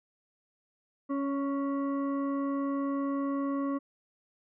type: tone with frequency modulation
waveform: sine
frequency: 277.4 Hz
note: C#4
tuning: 1 cent sharp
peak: -28 dBFS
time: 1.09-3.79 s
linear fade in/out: 20 ms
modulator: 835 Hz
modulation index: 0.66
effects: none